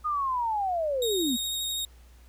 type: linear sweep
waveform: sine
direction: down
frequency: 1244.5 to 221.2 Hz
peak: -25 dBFS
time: 0.04-1.37 s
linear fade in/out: 20 ms
type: tone with vibrato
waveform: sawtooth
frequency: 3740 Hz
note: A#7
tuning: 5 cents sharp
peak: -26 dBFS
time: 1.02-1.85 s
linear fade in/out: 2 ms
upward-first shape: sine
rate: 12 Hz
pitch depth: 18 cents each way
effects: added 60 Hz sine -50 dBFS peak until 2.28 s + pink hiss -61 dBFS RMS until 2.28 s